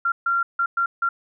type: tone bursts at uneven times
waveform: sine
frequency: 1379 Hz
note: F6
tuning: 22 cents flat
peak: -18 dBFS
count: 5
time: 0.05-0.12 / 0.26-0.43 / 0.59-0.66 / 0.77-0.86 / 1.02-1.09 s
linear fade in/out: 5 ms
effects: none